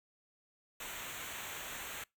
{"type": "noise with comb filter", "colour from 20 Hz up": "pink", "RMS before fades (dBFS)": -44, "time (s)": [0.8, 2.04], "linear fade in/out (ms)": 5, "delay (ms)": 0.2, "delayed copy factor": -0.8, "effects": ["noise-tail reverb RT60 0.2 s tail -25 dB re dry"]}